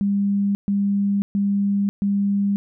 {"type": "tone bursts", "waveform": "sine", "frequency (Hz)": 200.4, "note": "G3", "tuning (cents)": 38, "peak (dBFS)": -17, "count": 4, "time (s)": [0.01, 2.56], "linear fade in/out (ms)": 0, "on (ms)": 540, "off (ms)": 130, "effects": []}